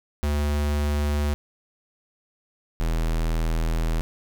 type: tone pair in turn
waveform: square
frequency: 73.42 / 40.58 Hz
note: D2 / E1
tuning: 0 / -26 cents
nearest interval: minor seventh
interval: 1026 cents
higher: first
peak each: -22 dBFS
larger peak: neither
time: 0.23-1.34 / 2.8-4.01 s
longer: second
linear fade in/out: 0 ms
effects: none